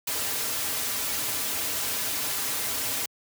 white noise with comb filter, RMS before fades -29 dBFS, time 0.07-3.06 s, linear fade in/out 5 ms, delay 5.5 ms, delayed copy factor -0.65, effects high-pass 80 Hz 12 dB/octave

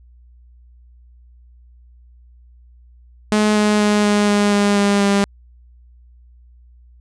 sawtooth tone with pitch steps, 211.9 / 210.2 / 208.5 / 206.8 / 205.2 / 203.5 / 201.9 / 200.2 Hz, G#3 / G#3 / G#3 / G#3 / G#3 / G#3 / G#3 / G3, +35 / +21 / +7 / -7 / -21 / -35 / -49 / +37 cents, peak -9 dBFS, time 3.32-5.24 s, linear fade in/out 0 ms, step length 240 ms, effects added 60 Hz sine -44 dBFS peak until 7 s + resampled to 22050 Hz

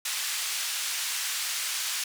white band-pass noise, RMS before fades -31 dBFS, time 0.05-2.04 s, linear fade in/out 5 ms, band 1500 to 8500 Hz, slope 12 dB/octave, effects none

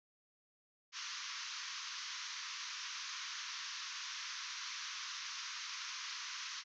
white band-pass noise, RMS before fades -45 dBFS, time 0.92-6.64 s, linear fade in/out 50 ms, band 980 to 6400 Hz, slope 96 dB/octave, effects none

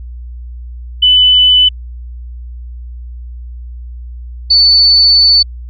sine tone pair in turn, 2998 / 4492 Hz, F#7 / C#8, +22 / +22 cents, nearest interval perfect fifth, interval 700 cents, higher second, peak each -4 dBFS, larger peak neither, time 1.02-1.69 / 4.5-5.43 s, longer second, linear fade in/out 10 ms, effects added 60 Hz sine -24 dBFS peak until 5.69 s

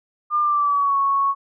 sine tone with pitch glide, 1200 to 1106.8 Hz, D6 to C#6, +37 to -3 cents, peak -16 dBFS, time 0.3-1.35 s, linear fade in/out 50 ms, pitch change -140 cents, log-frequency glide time 0.41-0.97 s, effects none

